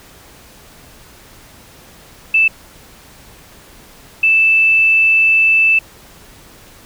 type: tone bursts at uneven times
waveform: sine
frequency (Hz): 2640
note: E7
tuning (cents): +2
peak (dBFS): -8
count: 2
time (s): 2.34-2.48 / 4.23-5.79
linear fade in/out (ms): 5
effects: pink hiss -42 dBFS RMS until 6.85 s